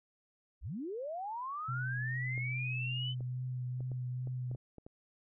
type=linear sweep; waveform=sine; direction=up; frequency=37.17 to 3060 Hz; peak=-37 dBFS; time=0.61-3.15 s; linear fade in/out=50 ms
type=tone with vibrato; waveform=sine; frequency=126.1 Hz; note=B2; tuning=36 cents sharp; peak=-35 dBFS; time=1.68-4.56 s; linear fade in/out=10 ms; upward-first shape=triangle; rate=2.4 Hz; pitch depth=23 cents each way
type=clicks; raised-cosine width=2 ms; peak=-36 dBFS; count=9; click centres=2.378 / 3.207 / 3.806 / 3.917 / 4.273 / 4.514 / 4.549 / 4.783 / 4.865 s
effects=none